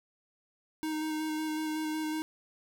square tone with vibrato, 311.1 Hz, D#4, in tune, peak -32 dBFS, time 0.83-2.22 s, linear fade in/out 0 ms, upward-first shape square, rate 5.4 Hz, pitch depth 12 cents each way, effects none

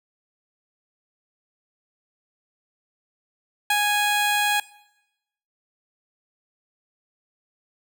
15% pulse tone with ADSR envelope, 829 Hz, G#5, 3 cents flat, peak -11 dBFS, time 3.7-4.6 s, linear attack 4 ms, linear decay 42 ms, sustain -2 dB, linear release 3 ms, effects noise-tail reverb RT60 0.9 s tail -20 dB re dry

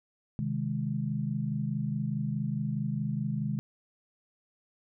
sine chord, Ab major, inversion first, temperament equal, 130.81 / 155.56 / 207.7 Hz, C3 / Eb3 / Ab3, 0 / 0 / 0 cents, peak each -33 dBFS, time 0.39-3.59 s, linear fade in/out 0 ms, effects none

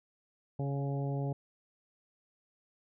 harmonic tone with a mistuned harmonic, 139.3 Hz, C#3, 9 cents sharp, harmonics 1 / 2 / 3 / 4 / 5 / 6, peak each -32 / -41 / -42 / -44 / -46 / -49 dBFS, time 0.59-1.33 s, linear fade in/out 5 ms, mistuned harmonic 5, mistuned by +16 cents, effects none

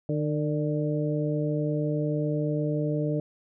harmonic tone with a mistuned harmonic, 151.1 Hz, D3, 50 cents sharp, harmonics 1 / 2 / 3 / 4, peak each -27 / -30 / -32 / -33 dBFS, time 0.09-3.2 s, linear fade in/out 2 ms, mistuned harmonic 4, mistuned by -35 cents, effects none

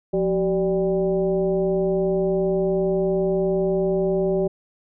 sine tone with frequency modulation, 382.6 Hz, G4, 42 cents flat, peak -18 dBFS, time 0.13-4.48 s, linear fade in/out 10 ms, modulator 207 Hz, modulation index 1, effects none

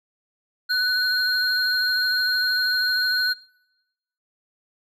triangle tone pair together, 1491 / 4211 Hz, F#6 / C8, +13 / +10 cents, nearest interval octave + tritone, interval 1797 cents, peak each -20 / -21 dBFS, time 0.69-3.34 s, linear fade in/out 20 ms, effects noise-tail reverb RT60 0.9 s tail -22 dB re dry

